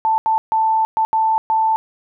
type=tone bursts at uneven times; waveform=sine; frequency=884 Hz; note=A5; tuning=8 cents sharp; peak=-13 dBFS; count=6; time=0.05-0.18 / 0.26-0.38 / 0.52-0.85 / 0.97-1.05 / 1.13-1.38 / 1.5-1.76 s; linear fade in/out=0 ms; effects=none